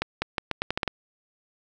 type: accelerating click train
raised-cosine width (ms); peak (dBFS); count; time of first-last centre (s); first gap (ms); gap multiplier
0.3; -9; 9; 0.02-0.878; 200; 0.81
effects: none